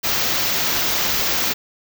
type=band-stop noise; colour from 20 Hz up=white; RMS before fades=-20 dBFS; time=0.03-1.54 s; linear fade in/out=20 ms; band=6800 to 14000 Hz; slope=48 dB/octave; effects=none